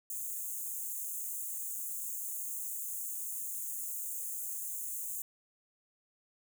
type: high-pass noise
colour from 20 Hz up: white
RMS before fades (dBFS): -39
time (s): 0.1-5.22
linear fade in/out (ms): 2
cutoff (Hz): 6500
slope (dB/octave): 96
effects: none